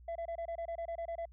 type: tone bursts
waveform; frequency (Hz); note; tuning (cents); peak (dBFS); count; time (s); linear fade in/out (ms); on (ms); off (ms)
sine; 672; E5; +33; -33; 12; 0.08-1.255; 5; 75; 25
effects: tanh soft clip ceiling -35 dBFS + added 60 Hz sine -53 dBFS peak until 1.32 s